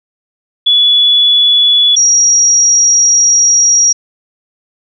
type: tone pair in turn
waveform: sine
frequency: 3419 / 5689 Hz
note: G#7 / F8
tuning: +50 / +31 cents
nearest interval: major sixth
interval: 881 cents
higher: second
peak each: -5 dBFS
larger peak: neither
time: 0.66-1.96 / 1.96-3.93 s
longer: second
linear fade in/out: 10 ms
effects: none